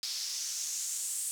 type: noise with band-pass filter sweep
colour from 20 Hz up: white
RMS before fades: -36 dBFS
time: 0.03-1.31 s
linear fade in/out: 0 ms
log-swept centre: 4800 to 8600 Hz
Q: 3.2
effects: none